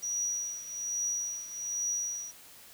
sine tone with tremolo, 5800 Hz, F#8, 35 cents flat, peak -28 dBFS, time 0.02-2.32 s, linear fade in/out 20 ms, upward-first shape triangle, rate 1.2 Hz, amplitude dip 80%, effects white hiss -53 dBFS RMS until 2.73 s

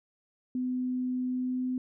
sine tone with pitch glide, 252.7 to 254.2 Hz, B3 to C4, +40 to -50 cents, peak -28 dBFS, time 0.55-1.78 s, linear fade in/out 2 ms, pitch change +10 cents, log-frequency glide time 1.26-1.67 s, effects none

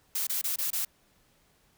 blue noise bursts, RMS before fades -30 dBFS, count 5, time 0.15-0.85 s, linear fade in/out 5 ms, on 120 ms, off 25 ms, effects pink hiss -66 dBFS RMS until 1.77 s

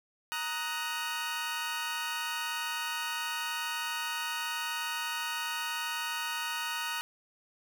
20% pulse chord, D# minor, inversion second, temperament equal with one note detuned, 932.3 / 1256.1 / 1480 Hz, A#5 / D#6 / F#6, 0 / +16 / 0 cents, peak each -32 / -33 / -32 dBFS, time 0.32-7.01 s, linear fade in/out 0 ms, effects none

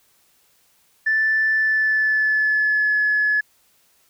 sine tone with pitch glide, 1760 to 1706 Hz, A6 to G#6, 0 to +46 cents, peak -15 dBFS, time 1.06-3.41 s, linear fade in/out 10 ms, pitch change -54 cents, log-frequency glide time 1.53-2.98 s, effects tanh soft clip ceiling -11 dBFS + white hiss -60 dBFS RMS until 4.09 s

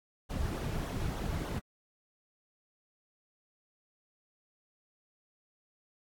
brown noise with flanger, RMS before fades -35 dBFS, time 0.29-1.6 s, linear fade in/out 20 ms, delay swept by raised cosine 0.39 to 3.99 ms, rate 3.4 Hz, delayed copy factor -0.65, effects AAC 64 kbps

